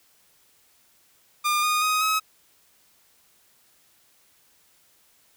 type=tone with pitch steps; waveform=sawtooth; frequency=1205 / 1228.9 / 1253.3 / 1278.1 Hz; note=D6 / D#6 / D#6 / D#6; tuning=+44 / -22 / +12 / +46 cents; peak=-17 dBFS; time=1.44-2.2 s; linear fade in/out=20 ms; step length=190 ms; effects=white hiss -61 dBFS RMS until 5.36 s